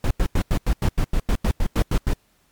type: noise bursts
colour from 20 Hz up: brown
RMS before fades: -18 dBFS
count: 14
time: 0.04-2.135 s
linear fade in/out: 2 ms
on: 67 ms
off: 89 ms
effects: pink hiss -62 dBFS RMS until 2.51 s + MP3 96 kbps